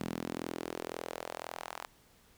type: tone with high-pass filter sweep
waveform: sawtooth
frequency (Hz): 41.93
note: E1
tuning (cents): +30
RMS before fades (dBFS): -41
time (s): 0-1.85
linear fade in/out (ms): 0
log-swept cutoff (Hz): 200 to 920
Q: 1.8
effects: pink hiss -64 dBFS RMS until 2.37 s